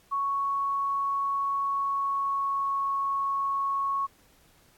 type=tone with pitch glide; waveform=sine; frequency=1110 to 1103.6 Hz; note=C#6 to C#6; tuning=+2 to -8 cents; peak=-25 dBFS; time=0.11-4.07 s; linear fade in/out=20 ms; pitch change=-10 cents; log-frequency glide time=1.62-2.85 s; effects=pink hiss -61 dBFS RMS until 4.77 s + AAC 64 kbps